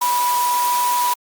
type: tone in noise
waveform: sine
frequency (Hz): 979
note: B5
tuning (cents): -15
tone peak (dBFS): -16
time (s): 0.01-1.14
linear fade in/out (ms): 10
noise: white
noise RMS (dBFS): -25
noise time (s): 0.01-1.14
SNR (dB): +6
effects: high-pass 400 Hz 12 dB/octave + Opus 48 kbps